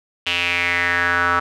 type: tone with band-pass filter sweep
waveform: square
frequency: 87.31 Hz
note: F2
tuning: in tune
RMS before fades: -19 dBFS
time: 0.26-1.4 s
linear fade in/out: 10 ms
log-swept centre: 2900 to 1300 Hz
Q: 5
effects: none